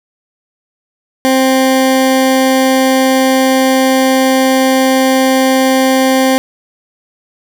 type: tone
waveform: 20% pulse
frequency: 262.8 Hz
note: C4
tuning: 8 cents sharp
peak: -3 dBFS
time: 1.25-6.38 s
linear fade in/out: 0 ms
effects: none